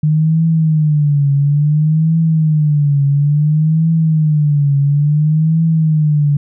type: tone with vibrato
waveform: sine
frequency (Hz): 151.4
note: D#3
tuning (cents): -47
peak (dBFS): -9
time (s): 0.03-6.37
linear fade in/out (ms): 5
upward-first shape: triangle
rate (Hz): 0.58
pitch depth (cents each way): 140
effects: none